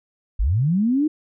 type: linear sweep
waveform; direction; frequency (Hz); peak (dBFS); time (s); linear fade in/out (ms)
sine; up; 38.89 to 316.1; -16; 0.39-1.08; 10
effects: none